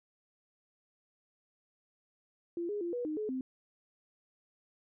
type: tone with pitch steps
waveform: sine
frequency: 342.7 / 413.7 / 344.6 / 486.4 / 307.9 / 427 / 259.3 Hz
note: F4 / G#4 / F4 / B4 / D#4 / G#4 / C4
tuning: -33 / -7 / -23 / -26 / -18 / +48 / -15 cents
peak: -33 dBFS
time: 2.57-3.41 s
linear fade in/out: 2 ms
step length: 120 ms
effects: none